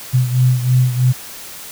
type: beating tone pair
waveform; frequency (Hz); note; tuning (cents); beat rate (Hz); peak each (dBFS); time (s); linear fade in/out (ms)
sine; 125.9 / 129; B2 / C3; +34 / -24; 3.1; -12 / -17; 0.13-1.13; 20
effects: white hiss -33 dBFS RMS until 1.71 s